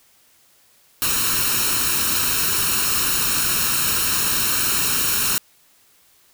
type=noise with comb filter; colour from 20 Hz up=white; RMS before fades=-20 dBFS; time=1.02-5.38 s; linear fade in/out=0 ms; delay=0.73 ms; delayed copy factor=+0.7; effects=white hiss -56 dBFS RMS until 6.33 s